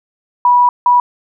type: tone bursts at uneven times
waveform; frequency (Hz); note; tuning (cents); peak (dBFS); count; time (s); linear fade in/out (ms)
sine; 977; B5; -19; -6; 2; 0.45-0.69 / 0.86-1; 2
effects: none